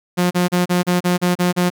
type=tone bursts; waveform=sawtooth; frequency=178.2 Hz; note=F3; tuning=35 cents sharp; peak=-10 dBFS; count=9; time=0.17-1.702 s; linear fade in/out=20 ms; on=140 ms; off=34 ms; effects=none